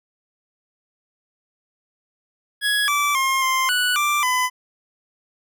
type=tone with pitch steps; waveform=25% pulse; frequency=1671 / 1161 / 1067 / 1050 / 1478 / 1178 / 1007 Hz; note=G#6 / D6 / C6 / C6 / F#6 / D6 / B5; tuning=+10 / -20 / +34 / +6 / -2 / +5 / +33 cents; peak=-14 dBFS; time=2.61-4.5 s; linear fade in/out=50 ms; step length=270 ms; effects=none